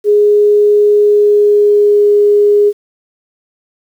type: tone with pitch glide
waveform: sine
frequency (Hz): 415.3 to 412.4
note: G#4 to G#4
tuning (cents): 0 to -12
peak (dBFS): -5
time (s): 0.04-2.73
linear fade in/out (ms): 50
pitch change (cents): -12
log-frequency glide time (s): 1-2.12
effects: 7-bit